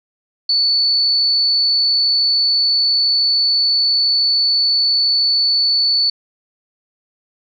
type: tone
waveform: sine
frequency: 4467 Hz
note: C#8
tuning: 12 cents sharp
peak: -12 dBFS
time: 0.49-6.1 s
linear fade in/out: 5 ms
effects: none